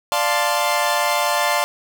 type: chord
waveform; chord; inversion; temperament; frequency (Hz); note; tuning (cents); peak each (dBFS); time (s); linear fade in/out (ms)
sawtooth; D minor seventh; none; equal; 587.3 / 698.5 / 880 / 1046.5; D5 / F5 / A5 / C6; 0 / 0 / 0 / 0; -19; 0.12-1.64; 0
effects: none